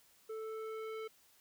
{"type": "tone with low-pass filter sweep", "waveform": "square", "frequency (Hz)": 440, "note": "A4", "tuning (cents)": 0, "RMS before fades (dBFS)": -43, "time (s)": [0.29, 1.08], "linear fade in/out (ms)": 10, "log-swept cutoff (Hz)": [1000, 2800], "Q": 1.1, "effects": ["white hiss -67 dBFS RMS until 1.4 s"]}